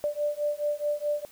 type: beating tone pair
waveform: sine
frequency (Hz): 587.3 / 592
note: D5 / D5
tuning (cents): 0 / +14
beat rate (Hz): 4.7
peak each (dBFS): -29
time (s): 0.04-1.25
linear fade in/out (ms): 0
effects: white hiss -54 dBFS RMS until 1.31 s